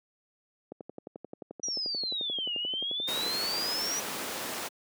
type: click train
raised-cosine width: 2 ms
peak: -24 dBFS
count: 32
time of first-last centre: 0.72-3.439 s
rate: 11.4 Hz
type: exponential two-way sweep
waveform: sine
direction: down then up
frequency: 5880 to 2797 to 5880 Hz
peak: -30 dBFS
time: 1.63-4 s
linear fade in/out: 5 ms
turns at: 2.55 s
type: noise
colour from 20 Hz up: pink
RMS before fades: -34 dBFS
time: 3.07-4.69 s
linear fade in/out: 20 ms
effects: high-pass 300 Hz 12 dB/octave